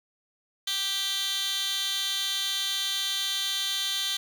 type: tone with high-pass filter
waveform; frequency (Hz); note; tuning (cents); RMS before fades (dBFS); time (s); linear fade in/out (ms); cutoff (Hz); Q
15% pulse; 392; G4; 0; -29; 0.67-4.17; 5; 3100; 3.7
effects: none